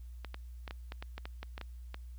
clicks, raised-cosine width 0.3 ms, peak -26 dBFS, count 12, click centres 0.247 / 0.344 / 0.678 / 0.709 / 0.921 / 1.025 / 1.18 / 1.255 / 1.43 / 1.579 / 1.613 / 1.944 s, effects added 60 Hz sine -44 dBFS peak until 2.18 s + white hiss -71 dBFS RMS until 2.18 s

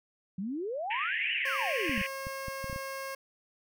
sine exponential two-way sweep, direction up then down, 178 to 3007 to 178 Hz, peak -32 dBFS, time 0.38-2.02 s, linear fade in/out 5 ms, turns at 1.33 s
white band-pass noise, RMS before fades -34 dBFS, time 0.9-2.07 s, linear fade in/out 10 ms, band 1700 to 2900 Hz, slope 96 dB/octave
15% pulse tone, 540 Hz, C#5, 45 cents flat, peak -30 dBFS, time 1.45-3.15 s, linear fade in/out 5 ms
clicks, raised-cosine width 5 ms, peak -28 dBFS, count 9, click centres 1.895 / 1.978 / 2.013 / 2.269 / 2.483 / 2.643 / 2.698 / 2.729 / 2.761 s
effects none

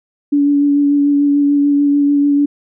sine tone with vibrato, 286.3 Hz, D4, 44 cents flat, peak -9 dBFS, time 0.32-2.46 s, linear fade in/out 10 ms, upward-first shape sine, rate 6.8 Hz, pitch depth 14 cents each way, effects none

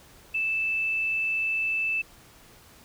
sine tone, 2637 Hz, E7, in tune, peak -24 dBFS, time 0.34-2.02 s, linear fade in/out 10 ms, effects pink hiss -53 dBFS RMS until 2.84 s

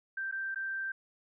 sine tone with dropouts, 1568 Hz, G6, in tune, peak -33 dBFS, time 0.17-0.92 s, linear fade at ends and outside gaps 5 ms, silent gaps 0.314-0.323 / 0.546-0.558 s, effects none

